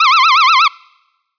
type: tone with vibrato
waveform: sawtooth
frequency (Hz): 1174.7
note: D6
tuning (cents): 0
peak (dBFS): -3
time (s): 0-0.68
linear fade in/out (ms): 5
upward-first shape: sine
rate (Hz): 8.3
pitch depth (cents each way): 240
effects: noise-tail reverb RT60 1.0 s tail -26 dB re dry + resampled to 11025 Hz